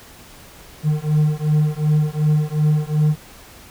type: beating tone pair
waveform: triangle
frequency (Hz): 150.6 / 153.3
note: D3 / D#3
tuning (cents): +44 / -25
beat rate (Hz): 2.7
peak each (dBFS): -16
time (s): 0.83-3.16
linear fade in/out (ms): 50
effects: pink hiss -43 dBFS RMS until 3.7 s